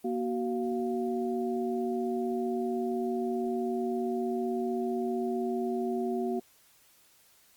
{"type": "tone cluster", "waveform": "sine", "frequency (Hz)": [238.8, 374.3, 700], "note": ["A#3", "F#4", "F5"], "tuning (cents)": [42, 20, 4], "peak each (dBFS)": [-32, -31, -37], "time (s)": [0.04, 6.4], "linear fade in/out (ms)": 10, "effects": ["white hiss -62 dBFS RMS until 7.56 s", "Opus 32 kbps"]}